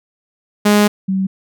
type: tone pair in turn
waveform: sawtooth / sine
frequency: 207.6 / 191.15 Hz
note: G#3 / G3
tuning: 0 / -43 cents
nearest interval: minor second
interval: 143 cents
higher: first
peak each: -5 / -14 dBFS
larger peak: first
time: 0.65-0.88 / 1.08-1.27 s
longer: first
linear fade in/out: 10 ms
effects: none